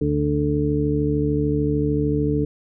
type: harmonic tone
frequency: 73.42 Hz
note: D2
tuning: in tune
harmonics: 1 / 2 / 3 / 4 / 6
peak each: -27 / -23 / -33 / -22 / -24 dBFS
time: 0.01-2.45 s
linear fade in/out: 5 ms
effects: none